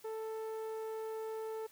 sawtooth tone with low-pass filter, 441.2 Hz, A4, 5 cents sharp, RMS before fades -41 dBFS, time 0.04-1.67 s, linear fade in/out 10 ms, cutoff 920 Hz, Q 0.57, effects white hiss -62 dBFS RMS until 1.71 s

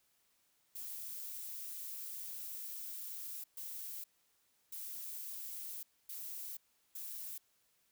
violet noise bursts at uneven times, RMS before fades -45 dBFS, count 5, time 0.75-3.44 / 3.57-4.04 / 4.72-5.83 / 6.09-6.57 / 6.95-7.38 s, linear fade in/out 5 ms, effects white hiss -75 dBFS RMS until 7.91 s

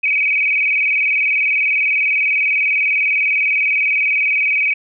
sine tone with vibrato, 2397 Hz, D7, 35 cents sharp, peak -13 dBFS, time 0.03-4.74 s, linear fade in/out 10 ms, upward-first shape square, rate 20 Hz, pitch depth 87 cents each way, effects none

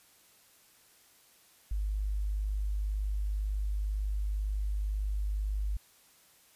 sine tone, 51 Hz, G#1, 31 cents flat, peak -29 dBFS, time 1.71-5.77 s, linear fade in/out 5 ms, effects white hiss -62 dBFS RMS until 6.55 s + resampled to 32000 Hz

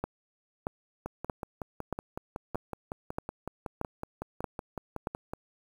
two click trains, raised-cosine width 1 ms, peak -17 / -21 dBFS, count 9 / 24, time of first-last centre 0.04-5.071 / 1.06-5.335 s, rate 1.59 / 5.38 Hz, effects 8-bit

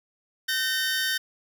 20% pulse tone pair together, 1534 / 1829.4 Hz, G6 / A#6, -38 / -33 cents, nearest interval minor third, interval 305 cents, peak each -22 dBFS, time 0.48-1.18 s, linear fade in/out 10 ms, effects none

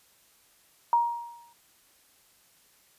sine tone with exponential decay, 943 Hz, A#5, 20 cents sharp, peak -17 dBFS, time 0.93-1.53 s, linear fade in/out 1 ms, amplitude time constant 130 ms, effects white hiss -62 dBFS RMS until 2.98 s + resampled to 32000 Hz

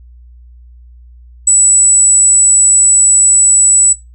sine tone, 7902 Hz, B8, in tune, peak -4 dBFS, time 1.47-3.93 s, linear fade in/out 5 ms, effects noise-tail reverb RT60 0.2 s tail -17 dB re dry + added 60 Hz sine -35 dBFS peak until 4.14 s

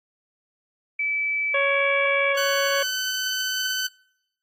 sine tone, 2306 Hz, D7, 32 cents flat, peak -22 dBFS, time 0.99-2.33 s, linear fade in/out 5 ms
harmonic tone, 556 Hz, C#5, 5 cents sharp, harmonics 1 / 2 / 3 / 4 / 5 / 6, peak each -23 / -28 / -28 / -31 / -37 / -37 dBFS, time 1.54-2.83 s, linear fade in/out 5 ms
15% pulse tone with pitch glide, 1507 to 1517.5 Hz, F#6 to F#6, +31 to +43 cents, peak -18 dBFS, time 2.37-3.87 s, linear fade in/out 5 ms, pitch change +12 cents, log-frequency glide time 2.72-2.92 s
effects noise-tail reverb RT60 0.9 s tail -26 dB re dry + AAC 48 kbps

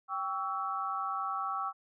sine chord, C# diminished, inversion second, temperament equal with one note detuned, 784 / 1128.8 / 1318.5 Hz, G5 / C#6 / E6, 0 / +31 / 0 cents, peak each -38 / -36 / -35 dBFS, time 0.08-1.73 s, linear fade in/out 50 ms, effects none

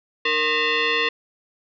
sine tone with frequency modulation, 464.2 Hz, A#4, 7 cents flat, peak -18 dBFS, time 0.25-1.09 s, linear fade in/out 5 ms, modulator 767 Hz, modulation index 4.1, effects none

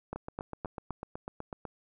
two click trains, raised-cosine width 1 ms, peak -24 / -22 dBFS, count 13 / 4, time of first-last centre 0.16-1.653 / 0.13-0.907 s, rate 8.04 / 3.86 Hz, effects none

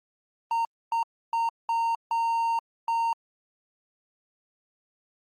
triangle tone bursts at uneven times, 920 Hz, A#5, 23 cents flat, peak -21 dBFS, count 6, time 0.51-0.65 / 0.92-1.03 / 1.33-1.49 / 1.69-1.95 / 2.11-2.59 / 2.88-3.13 s, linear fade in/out 2 ms, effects Opus 32 kbps

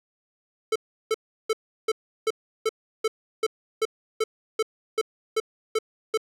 square tone bursts, 440 Hz, A4, in tune, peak -21 dBFS, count 15, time 0.72-6.175 s, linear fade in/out 5 ms, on 37 ms, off 350 ms, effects low-pass 10000 Hz 12 dB/octave + 10-bit

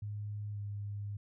sine tone with pitch glide, 104 to 102.21 Hz, G#2 to G#2, +3 to -27 cents, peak -37 dBFS, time 0.02-1.17 s, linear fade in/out 5 ms, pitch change -30 cents, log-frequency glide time 0.52-0.58 s, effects none

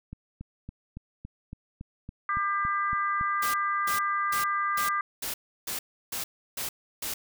click train, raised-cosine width 5 ms, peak -26 dBFS, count 12, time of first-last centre 0.13-3.211 s, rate 3.57 Hz
harmonic tone, 399 Hz, G4, 31 cents sharp, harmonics 3 / 4 / 5, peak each -26 / -33 / -35 dBFS, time 2.29-5.01 s, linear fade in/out 2 ms
white noise bursts, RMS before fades -33 dBFS, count 9, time 3.42-7.14 s, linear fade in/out 5 ms, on 120 ms, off 330 ms
effects none

